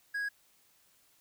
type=tone; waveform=triangle; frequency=1652 Hz; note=G#6; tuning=10 cents flat; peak=-30 dBFS; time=0.14-0.29 s; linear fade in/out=10 ms; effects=white hiss -67 dBFS RMS until 1.2 s